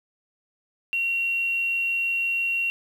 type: tone with quantisation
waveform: sine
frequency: 2743 Hz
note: F7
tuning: 32 cents flat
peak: -22 dBFS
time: 0.93-2.7 s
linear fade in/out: 0 ms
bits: 8
effects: none